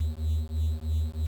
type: beating tone pair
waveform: triangle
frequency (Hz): 77 / 80.1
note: D#2 / E2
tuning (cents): -17 / -49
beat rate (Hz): 3.1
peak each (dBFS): -26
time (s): 0-1.27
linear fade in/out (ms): 10
effects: tanh soft clip ceiling -16 dBFS + 8-bit